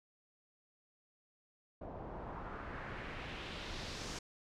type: noise with low-pass filter sweep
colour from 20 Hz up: pink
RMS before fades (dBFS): -45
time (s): 1.81-4.19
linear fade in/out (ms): 5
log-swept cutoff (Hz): 650 to 6500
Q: 1.7
effects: none

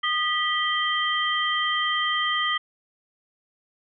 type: tone cluster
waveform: sine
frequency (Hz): 1230 / 1954 / 3145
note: D#6 / B6 / G7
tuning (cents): -20 / -19 / +5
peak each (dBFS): -26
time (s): 0.03-2.58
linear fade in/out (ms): 10
effects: none

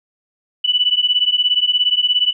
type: beating tone pair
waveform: sine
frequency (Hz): 2960 / 2977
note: F#7 / F#7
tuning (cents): 0 / +10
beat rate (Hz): 17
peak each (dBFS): -16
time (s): 0.64-2.33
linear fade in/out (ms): 10
effects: none

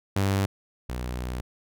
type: tone pair in turn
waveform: sawtooth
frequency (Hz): 98 / 61.74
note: G2 / B1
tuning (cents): 0 / 0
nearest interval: minor sixth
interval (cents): 800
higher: first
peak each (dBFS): -18 / -26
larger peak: first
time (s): 0.16-0.46 / 0.89-1.41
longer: second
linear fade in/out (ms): 5
effects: none

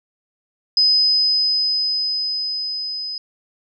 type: tone with level ramp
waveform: sine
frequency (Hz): 5030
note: D#8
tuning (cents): +18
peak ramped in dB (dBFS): -11 to -25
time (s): 0.77-3.18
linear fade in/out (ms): 2
effects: none

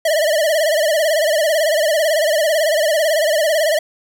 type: tone with vibrato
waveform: square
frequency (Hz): 622.3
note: D#5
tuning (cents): 0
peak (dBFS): -14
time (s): 0.05-3.79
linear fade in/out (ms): 5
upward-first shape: sine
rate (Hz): 18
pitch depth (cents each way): 110
effects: none

